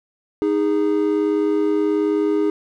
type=tone pair together; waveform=triangle; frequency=311.6 / 410.4 Hz; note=D#4 / G#4; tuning=+3 / -21 cents; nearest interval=perfect fourth; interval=476 cents; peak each=-17 dBFS; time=0.42-2.5 s; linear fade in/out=0 ms; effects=none